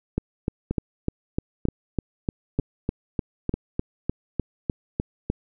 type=two click trains; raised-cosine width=3 ms; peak=-10 / -12 dBFS; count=18 / 4; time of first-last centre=0.18-5.3 / 0.71-3.54 s; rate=3.32 / 1.06 Hz; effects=none